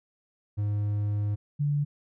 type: tone pair in turn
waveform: triangle / sine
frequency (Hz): 103.5 / 145.28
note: G#2 / D3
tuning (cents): -5 / -18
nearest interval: tritone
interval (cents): 587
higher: second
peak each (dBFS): -23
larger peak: neither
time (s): 0.57-1.36 / 1.59-1.85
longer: first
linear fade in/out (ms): 20
effects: none